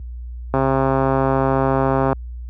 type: click train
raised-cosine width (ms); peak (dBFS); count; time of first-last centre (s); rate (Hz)
1; -4; 214; 0.54-2.13; 134
effects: added 60 Hz sine -22 dBFS peak until 2.49 s + high-pass 80 Hz 12 dB/octave